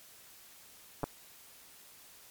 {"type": "clicks", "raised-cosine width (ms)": 1, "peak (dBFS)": [-20, -18], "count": 2, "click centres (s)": [1.033, 1.04], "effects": ["white hiss -56 dBFS RMS until 2.3 s", "MP3 96 kbps"]}